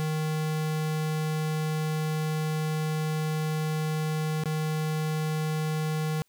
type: tone with dropouts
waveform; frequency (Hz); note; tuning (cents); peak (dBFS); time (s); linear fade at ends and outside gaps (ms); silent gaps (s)
square; 155.56; D#3; 0; -27; 0-6.22; 0; 4.437-4.457
effects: white hiss -70 dBFS RMS until 6.28 s